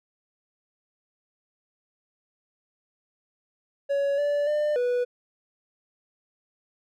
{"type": "tone with pitch steps", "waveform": "triangle", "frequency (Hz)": [561, 580, 598, 490.7], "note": ["C#5", "D5", "D5", "B4"], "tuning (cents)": [21, -22, 31, -11], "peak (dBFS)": -20, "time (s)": [3.89, 5.05], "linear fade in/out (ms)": 20, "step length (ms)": 290, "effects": []}